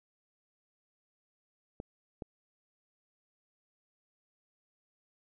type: clicks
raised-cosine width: 2 ms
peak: -26 dBFS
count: 2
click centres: 1.801 / 2.222 s
effects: none